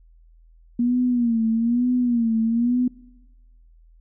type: tone with vibrato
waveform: sine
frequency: 236.4 Hz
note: A#3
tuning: 24 cents sharp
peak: -17 dBFS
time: 0.79-2.88 s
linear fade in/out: 5 ms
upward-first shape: sine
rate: 1.1 Hz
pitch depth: 95 cents each way
effects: noise-tail reverb RT60 1.0 s tail -21 dB re dry + added 41 Hz sine -49 dBFS peak until 4 s